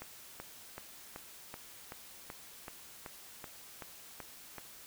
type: click train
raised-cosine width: 0.5 ms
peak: -28 dBFS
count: 13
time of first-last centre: 0.02-4.583 s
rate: 2.63 Hz
effects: white hiss -53 dBFS RMS until 4.86 s